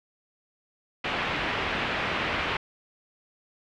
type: low-pass noise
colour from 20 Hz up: white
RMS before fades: -29 dBFS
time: 1.04-2.57 s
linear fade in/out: 5 ms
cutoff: 2800 Hz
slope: 24 dB/octave
effects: none